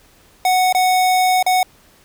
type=tone with dropouts; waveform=square; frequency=739 Hz; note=F#5; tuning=2 cents flat; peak=-13 dBFS; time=0.45-1.63 s; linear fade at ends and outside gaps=2 ms; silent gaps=0.726-0.748 / 1.427-1.464 s; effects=pink hiss -51 dBFS RMS until 2.04 s